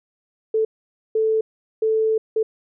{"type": "tone bursts at uneven times", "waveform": "sine", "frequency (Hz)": 440, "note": "A4", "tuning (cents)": 0, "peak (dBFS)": -16, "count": 4, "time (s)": [[0.54, 0.65], [1.15, 1.41], [1.82, 2.18], [2.36, 2.43]], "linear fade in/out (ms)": 5, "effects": []}